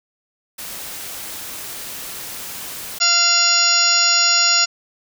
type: noise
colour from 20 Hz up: white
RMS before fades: -31 dBFS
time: 0.58-2.99 s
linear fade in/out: 10 ms
type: harmonic tone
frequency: 693 Hz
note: F5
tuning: 14 cents flat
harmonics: 1 / 2 / 3 / 4 / 5 / 6 / 7 / 8 / 10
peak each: -30 / -21 / -28 / -22 / -29 / -23 / -19 / -18 / -19 dBFS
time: 3-4.66 s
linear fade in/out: 20 ms
effects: none